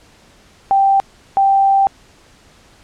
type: tone bursts at uneven times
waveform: sine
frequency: 784 Hz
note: G5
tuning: in tune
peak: -9 dBFS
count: 2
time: 0.71-1 / 1.37-1.87 s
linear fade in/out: 0 ms
effects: pink hiss -48 dBFS RMS until 2.83 s + low-pass 8000 Hz 12 dB/octave